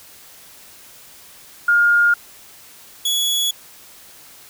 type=tone pair in turn; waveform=sine / sawtooth; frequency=1417 / 3380 Hz; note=F6 / G#7; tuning=+25 / +30 cents; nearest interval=octave + minor third; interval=1505 cents; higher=second; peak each=-11 / -14 dBFS; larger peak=first; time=1.68-2.14 / 3.05-3.51 s; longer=neither; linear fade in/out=5 ms; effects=white hiss -44 dBFS RMS until 4.49 s